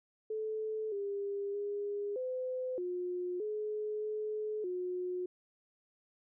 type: tone with pitch steps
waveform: sine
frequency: 435 / 401.5 / 408.3 / 510 / 358.5 / 424.9 / 427.5 / 362 Hz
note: A4 / G4 / G#4 / C5 / F4 / G#4 / A4 / F#4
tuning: -20 / +41 / -29 / -44 / +45 / +40 / -50 / -38 cents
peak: -34 dBFS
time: 0.3-5.26 s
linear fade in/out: 5 ms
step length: 620 ms
effects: none